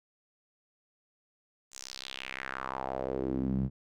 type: tone with band-pass filter sweep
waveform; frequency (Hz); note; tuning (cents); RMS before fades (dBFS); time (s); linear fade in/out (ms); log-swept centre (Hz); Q
sawtooth; 65.8; C2; +10; -35; 1.71-3.7; 50; 7500 to 150; 3
effects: none